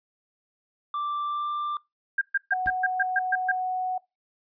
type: tone with pitch glide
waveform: triangle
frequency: 1174.7 to 1184.2 Hz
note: D6 to D6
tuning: 0 to +14 cents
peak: -25 dBFS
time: 0.94-1.77 s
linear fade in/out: 2 ms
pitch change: +14 cents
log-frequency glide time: 1.25-1.5 s
type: tone bursts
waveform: sine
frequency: 1600 Hz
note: G6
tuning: 35 cents sharp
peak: -20 dBFS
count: 9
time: 2.18-3.517 s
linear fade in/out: 5 ms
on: 33 ms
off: 130 ms
type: tone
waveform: sine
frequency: 740 Hz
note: F#5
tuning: in tune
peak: -25 dBFS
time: 2.52-3.98 s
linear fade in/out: 5 ms
type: noise with exponential decay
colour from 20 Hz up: brown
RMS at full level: -33 dBFS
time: 2.66-2.76 s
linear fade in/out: 0 ms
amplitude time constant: 21 ms
effects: noise-tail reverb RT60 0.2 s tail -22 dB re dry + resampled to 11025 Hz